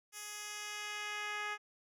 10% pulse tone with band-pass filter sweep, 417.9 Hz, G#4, 11 cents sharp, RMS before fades -42 dBFS, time 0.12-1.58 s, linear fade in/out 50 ms, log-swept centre 9000 to 1700 Hz, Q 0.8, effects none

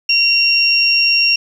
sine tone pair together, 2750 / 5538 Hz, F7 / F8, -27 / -15 cents, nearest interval octave, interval 1212 cents, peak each -13 dBFS, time 0.09-1.36 s, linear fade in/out 5 ms, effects 7-bit

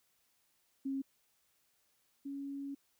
sine tone pair in turn, 271 / 278.5 Hz, C#4 / C#4, -39 / +8 cents, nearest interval unison, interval 47 cents, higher second, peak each -34 / -39 dBFS, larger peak first, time 0.85-1.02 / 2.25-2.75 s, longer second, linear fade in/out 10 ms, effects white hiss -75 dBFS RMS until 2.99 s

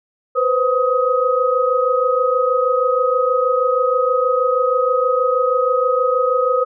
sine tone cluster, 494.7 / 521 / 1260 Hz, B4 / C5 / D#6, +3 / -7 / +21 cents, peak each -18 dBFS, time 0.35-6.65 s, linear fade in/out 20 ms, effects none

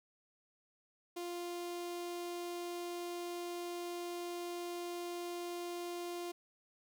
sawtooth tone with notch filter, 349.2 Hz, F4, in tune, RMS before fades -42 dBFS, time 1.16-6.32 s, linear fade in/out 10 ms, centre 1600 Hz, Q 1.7, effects none

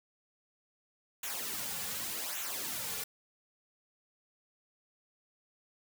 white noise with flanger, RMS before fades -38 dBFS, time 1.23-3.04 s, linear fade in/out 5 ms, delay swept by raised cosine 0.2 to 3.2 ms, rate 0.86 Hz, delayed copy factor -0.7, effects none

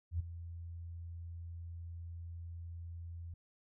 sine tone with ADSR envelope, 84.7 Hz, E2, 48 cents sharp, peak -30 dBFS, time 0.11-3.34 s, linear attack 87 ms, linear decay 11 ms, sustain -13 dB, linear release 4 ms, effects none

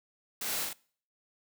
white noise with echo, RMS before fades -36 dBFS, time 0.41-0.65 s, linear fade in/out 5 ms, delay 41 ms, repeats 2, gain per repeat -2 dB, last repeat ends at 0.732 s, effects noise-tail reverb RT60 0.5 s tail -24 dB re dry + high-pass 150 Hz 12 dB/octave

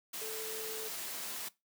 sine tone in noise, 440 Hz, A4, in tune, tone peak -42 dBFS, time 0.21-0.89 s, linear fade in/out 10 ms, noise white, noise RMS -41 dBFS, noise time 0.13-1.49 s, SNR -4 dB, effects noise-tail reverb RT60 0.2 s tail -19 dB re dry + high-pass 200 Hz 12 dB/octave

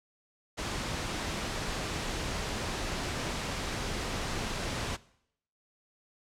pink noise, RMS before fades -34 dBFS, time 0.57-4.97 s, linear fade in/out 20 ms, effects noise-tail reverb RT60 0.7 s tail -20 dB re dry + low-pass 7000 Hz 12 dB/octave

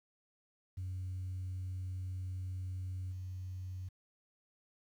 sine tone with level steps, 92.5 Hz, F#2, in tune, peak -36 / -39 dBFS, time 0.77-3.89 s, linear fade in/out 10 ms, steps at 3.11 s, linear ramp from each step 20 ms, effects tanh soft clip ceiling -35 dBFS + 11-bit

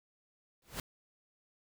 pink noise with exponential growth, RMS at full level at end -36 dBFS, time 0.62-0.8 s, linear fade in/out 2 ms, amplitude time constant 39 ms, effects none

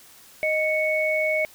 sine tone pair together, 622.1 / 2217 Hz, D#5 / C#7, 0 / 0 cents, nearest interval octave + minor seventh, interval 2200 cents, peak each -23 dBFS, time 0.43-1.45 s, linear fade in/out 0 ms, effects white hiss -50 dBFS RMS until 1.54 s

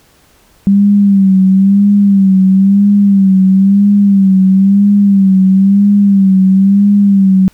sine tone with vibrato, 196 Hz, G3, in tune, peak -4 dBFS, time 0.67-7.48 s, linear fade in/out 0 ms, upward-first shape sine, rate 1 Hz, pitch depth 64 cents each way, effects pink hiss -48 dBFS RMS until 7.53 s

